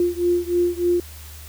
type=beating tone pair; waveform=sine; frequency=349.2 / 352.5 Hz; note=F4 / F4; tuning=0 / +16 cents; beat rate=3.3 Hz; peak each=-20 / -21 dBFS; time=0-1 s; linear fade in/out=2 ms; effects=added 76 Hz sine -38 dBFS peak until 1.48 s + white hiss -43 dBFS RMS until 1.48 s